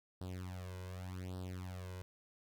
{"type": "tone with flanger", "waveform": "sawtooth", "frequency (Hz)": 91.8, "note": "F#2", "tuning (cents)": -13, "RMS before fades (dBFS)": -45, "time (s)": [0.21, 2.02], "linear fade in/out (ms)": 0, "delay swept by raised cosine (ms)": [0.22, 2.02], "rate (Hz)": 0.86, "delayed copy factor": 0.9, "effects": []}